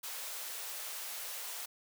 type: high-pass noise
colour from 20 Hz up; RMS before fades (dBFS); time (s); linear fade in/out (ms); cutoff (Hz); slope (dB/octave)
white; -42; 0.03-1.66; 10; 480; 24
effects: none